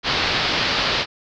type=low-pass noise; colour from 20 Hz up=white; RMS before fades=-21 dBFS; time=0.03-1.06 s; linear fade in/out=50 ms; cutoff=4800 Hz; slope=48 dB/octave; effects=none